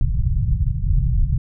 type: low-pass noise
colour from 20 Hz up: pink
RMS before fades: -18 dBFS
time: 0.01-1.38 s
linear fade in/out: 2 ms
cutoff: 150 Hz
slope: 48 dB/octave
effects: none